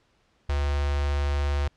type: tone with notch filter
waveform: square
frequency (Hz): 71.4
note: D2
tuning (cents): -48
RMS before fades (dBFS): -25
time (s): 0.49-1.68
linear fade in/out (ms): 5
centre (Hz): 240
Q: 0.79
effects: pink hiss -66 dBFS RMS until 1.76 s + low-pass 5000 Hz 12 dB/octave